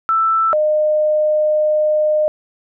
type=tone pair in turn; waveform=sine; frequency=1325 / 610.3 Hz; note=E6 / D#5; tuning=+9 / -34 cents; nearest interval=octave + minor second; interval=1343 cents; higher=first; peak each=-12 dBFS; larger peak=neither; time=0.09-0.53 / 0.53-2.28 s; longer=second; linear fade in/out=0 ms; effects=none